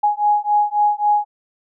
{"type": "beating tone pair", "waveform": "sine", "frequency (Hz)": [830.6, 834.3], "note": ["G#5", "G#5"], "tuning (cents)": [0, 8], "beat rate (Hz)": 3.7, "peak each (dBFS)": -17, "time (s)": [0.03, 1.25], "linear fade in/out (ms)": 10, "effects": []}